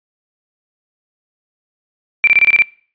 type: tone bursts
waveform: sine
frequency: 2349 Hz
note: D7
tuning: in tune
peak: -6 dBFS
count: 7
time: 2.24-2.621 s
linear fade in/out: 0 ms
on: 33 ms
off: 25 ms
effects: noise-tail reverb RT60 0.5 s tail -25 dB re dry + resampled to 11025 Hz